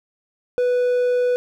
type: tone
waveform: triangle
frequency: 493.9 Hz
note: B4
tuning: in tune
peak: -14 dBFS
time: 0.58-1.36 s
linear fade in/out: 0 ms
effects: none